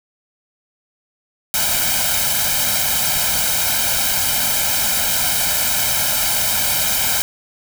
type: noise with comb filter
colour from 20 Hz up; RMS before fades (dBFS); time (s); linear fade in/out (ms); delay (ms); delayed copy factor
white; -18; 1.54-7.22; 0; 1.3; +0.85
effects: none